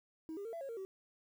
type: tone with pitch steps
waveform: sine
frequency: 319.3 / 402.1 / 455.9 / 670 / 547 / 460.7 / 383 Hz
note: D#4 / G4 / A#4 / E5 / C#5 / A#4 / G4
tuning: +45 / +44 / -39 / +28 / -23 / -20 / -40 cents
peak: -39 dBFS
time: 0.29-0.85 s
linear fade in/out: 0 ms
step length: 80 ms
effects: tanh soft clip ceiling -39 dBFS + 11-bit